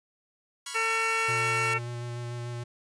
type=chord; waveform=5% pulse; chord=C# dominant seventh; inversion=third; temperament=equal; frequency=987.8 / 1108.7 / 1396.9 / 1661.2 Hz; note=B5 / C#6 / E#6 / G#6; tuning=0 / 0 / 0 / 0 cents; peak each=-28 / -28 / -28 / -32 dBFS; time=0.66-1.74 s; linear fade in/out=5 ms
type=harmonic tone; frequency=450 Hz; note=A4; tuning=39 cents sharp; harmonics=1 / 2 / 3 / 4 / 5 / 6; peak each=-35 / -36 / -30 / -35 / -30 / -31 dBFS; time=0.74-1.79 s; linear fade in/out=20 ms
type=tone with vibrato; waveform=square; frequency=120 Hz; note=B2; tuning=49 cents flat; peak=-34 dBFS; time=1.28-2.64 s; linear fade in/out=10 ms; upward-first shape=square; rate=6.8 Hz; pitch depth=11 cents each way
effects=resampled to 22050 Hz